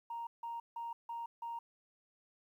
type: tone bursts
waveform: sine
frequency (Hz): 932.3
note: A#5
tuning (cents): 0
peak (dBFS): -38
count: 5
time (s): 0.1-1.59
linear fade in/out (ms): 5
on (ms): 170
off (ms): 160
effects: tanh soft clip ceiling -35 dBFS + 12-bit